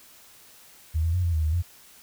sine tone with pitch steps, 79.2 / 82.5 / 90.6 / 85.3 / 78.9 / 77.4 / 87.1 Hz, D#2 / E2 / F#2 / F2 / D#2 / D#2 / F2, +31 / +2 / -36 / -40 / +25 / -9 / -4 cents, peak -21 dBFS, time 0.94-1.626 s, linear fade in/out 20 ms, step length 98 ms, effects white hiss -52 dBFS RMS until 2.02 s

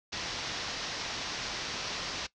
white low-pass noise, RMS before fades -37 dBFS, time 0.12-2.27 s, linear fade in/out 10 ms, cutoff 5900 Hz, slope 48 dB/octave, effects noise-tail reverb RT60 0.1 s tail -18 dB re dry

